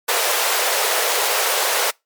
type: high-pass noise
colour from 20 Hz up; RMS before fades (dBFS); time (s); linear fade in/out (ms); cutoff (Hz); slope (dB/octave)
pink; -19; 0.08-1.91; 10; 430; 48
effects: noise-tail reverb RT60 0.2 s tail -25 dB re dry + MP3 96 kbps